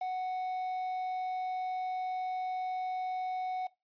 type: tone with quantisation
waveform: triangle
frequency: 741 Hz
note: F#5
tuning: 2 cents sharp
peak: -30 dBFS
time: 0.01-3.67 s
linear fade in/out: 5 ms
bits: 9
effects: noise-tail reverb RT60 0.2 s tail -19 dB re dry + resampled to 11025 Hz